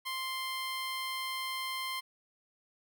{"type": "tone", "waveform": "15% pulse", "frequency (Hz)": 1050, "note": "C6", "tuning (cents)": 6, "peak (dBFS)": -28, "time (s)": [0.05, 2.01], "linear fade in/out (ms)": 20, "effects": []}